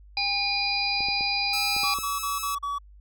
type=harmonic tone; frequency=810 Hz; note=G#5; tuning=43 cents flat; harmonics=1 / 3 / 5 / 6; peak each=-31 / -28 / -32 / -27 dBFS; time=0.17-1.94 s; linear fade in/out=2 ms
type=clicks; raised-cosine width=2 ms; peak=-27 dBFS; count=6; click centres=1.006 / 1.086 / 1.209 / 1.765 / 1.834 / 1.987 s
type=tone; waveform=5% pulse; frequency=1300 Hz; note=E6; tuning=24 cents flat; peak=-19 dBFS; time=1.53-2.55 s; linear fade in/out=5 ms
type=tone bursts; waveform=triangle; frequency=1137 Hz; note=C#6; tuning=44 cents sharp; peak=-25 dBFS; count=5; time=1.83-2.786 s; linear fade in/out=10 ms; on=160 ms; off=39 ms
effects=added 50 Hz sine -47 dBFS peak until 3 s